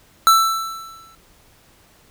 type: tone with exponential decay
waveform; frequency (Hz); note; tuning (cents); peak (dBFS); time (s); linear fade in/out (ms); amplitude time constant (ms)
square; 1328; E6; +12; -8; 0.27-1.15; 0; 190
effects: pink hiss -53 dBFS RMS until 2.1 s